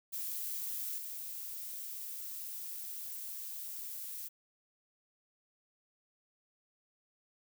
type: noise with level steps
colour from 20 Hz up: violet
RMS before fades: -39 / -43 dBFS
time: 0.12-4.29 s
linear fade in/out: 20 ms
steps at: 0.98 s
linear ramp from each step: 2 ms
effects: none